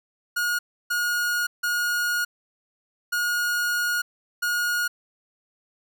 45% pulse tone bursts at uneven times, 1438 Hz, F#6, 50 cents flat, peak -22 dBFS, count 5, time 0.36-0.59 / 0.9-1.47 / 1.63-2.25 / 3.12-4.02 / 4.42-4.88 s, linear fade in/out 10 ms, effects none

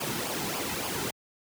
pink noise with flanger, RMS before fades -32 dBFS, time 0-1.11 s, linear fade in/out 10 ms, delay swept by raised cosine 0.5 to 1.8 ms, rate 3.5 Hz, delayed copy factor -0.6, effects high-pass 100 Hz 12 dB/octave

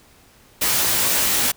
white noise with comb filter, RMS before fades -19 dBFS, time 0.61-1.52 s, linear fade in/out 10 ms, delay 16 ms, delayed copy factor +0.75, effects pink hiss -52 dBFS RMS until 1.56 s

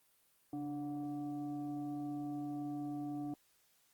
sine tone with frequency modulation, 293.7 Hz, D4, in tune, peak -38 dBFS, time 0.53-3.34 s, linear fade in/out 2 ms, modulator 433 Hz, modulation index 0.59, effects white hiss -72 dBFS RMS until 3.93 s + Opus 32 kbps

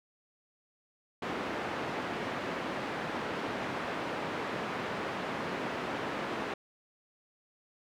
pink band-pass noise, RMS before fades -36 dBFS, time 1.22-6.54 s, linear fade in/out 5 ms, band 230 to 2100 Hz, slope 12 dB/octave, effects none

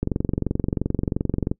click train, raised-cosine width 3 ms, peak -9 dBFS, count 35, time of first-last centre 0.03-1.515 s, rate 22.9 Hz, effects noise-tail reverb RT60 0.1 s tail -24 dB re dry

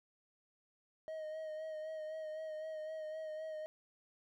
triangle tone with vibrato, 626 Hz, D#5, 10 cents sharp, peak -39 dBFS, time 1.08-3.66 s, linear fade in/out 0 ms, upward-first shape sine, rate 3.9 Hz, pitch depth 28 cents each way, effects none

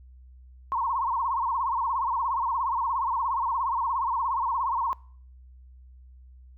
sine tone with vibrato, 1000 Hz, B5, 21 cents sharp, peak -24 dBFS, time 0.72-4.93 s, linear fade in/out 0 ms, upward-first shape sine, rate 17 Hz, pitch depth 170 cents each way, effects noise-tail reverb RT60 0.5 s tail -22 dB re dry + added 63 Hz sine -47 dBFS peak until 6.57 s

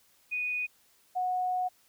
sine tone pair in turn, 2477 / 732.6 Hz, D#7 / F#5, -8 / -17 cents, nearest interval octave + major sixth, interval 2109 cents, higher first, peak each -29 / -27 dBFS, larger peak second, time 0.31-0.67 / 1.15-1.69 s, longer second, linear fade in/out 20 ms, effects white hiss -65 dBFS RMS until 1.88 s

